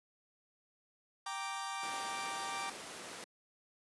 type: chord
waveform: sawtooth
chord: G minor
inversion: none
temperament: equal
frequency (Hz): 784 / 932.3 / 1174.7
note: G5 / Bb5 / D6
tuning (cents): 0 / 0 / 0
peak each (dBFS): -39 / -41 / -38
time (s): 1.26-2.7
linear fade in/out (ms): 5
type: noise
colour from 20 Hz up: pink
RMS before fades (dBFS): -45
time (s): 1.83-3.24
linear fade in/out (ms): 0
effects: high-pass 300 Hz 12 dB/octave + resampled to 24000 Hz